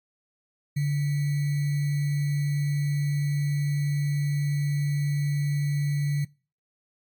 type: tone with sample-and-hold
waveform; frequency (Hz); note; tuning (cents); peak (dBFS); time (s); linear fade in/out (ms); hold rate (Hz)
sine; 144.6; D3; -27; -22; 0.76-6.25; 10; 2100
effects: noise-tail reverb RT60 0.4 s tail -25 dB re dry + AAC 64 kbps